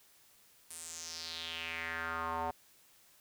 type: tone with band-pass filter sweep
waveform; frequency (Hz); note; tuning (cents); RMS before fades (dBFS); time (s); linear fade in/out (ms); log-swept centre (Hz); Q
square; 82.41; E2; 0; -40; 0.7-2.51; 5; 9800 to 800; 3.8
effects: white hiss -64 dBFS RMS until 3.2 s